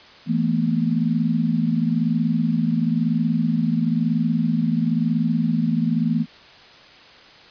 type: chord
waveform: sine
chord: E suspended fourth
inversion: none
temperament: equal with one note detuned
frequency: 164.81 / 220 / 241 Hz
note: E3 / A3 / B3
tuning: 0 / 0 / -42 cents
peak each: -22 dBFS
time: 0.26-6.26 s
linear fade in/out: 50 ms
effects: white hiss -46 dBFS RMS until 7.5 s + resampled to 11025 Hz